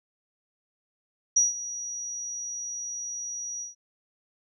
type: tone with ADSR envelope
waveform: sine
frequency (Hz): 5790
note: F#8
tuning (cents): -38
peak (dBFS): -16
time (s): 1.36-3.75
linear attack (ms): 8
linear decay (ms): 160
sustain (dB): -16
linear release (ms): 140
effects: none